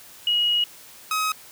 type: tone pair in turn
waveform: sine / sawtooth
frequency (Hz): 2897 / 1268.7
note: F#7 / D#6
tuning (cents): -37 / +33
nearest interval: octave + major second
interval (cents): 1430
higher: first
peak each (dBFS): -18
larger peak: neither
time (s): 0.27-0.64 / 1.11-1.32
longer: first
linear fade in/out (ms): 2
effects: white hiss -46 dBFS RMS until 1.51 s + high-pass 60 Hz 12 dB/octave